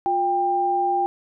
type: tone pair together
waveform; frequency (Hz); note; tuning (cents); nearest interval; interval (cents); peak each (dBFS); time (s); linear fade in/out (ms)
sine; 354.9 / 794; F4 / G5; +28 / +22; octave + major second; 1394; -26 / -19; 0.06-1.06; 0
effects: none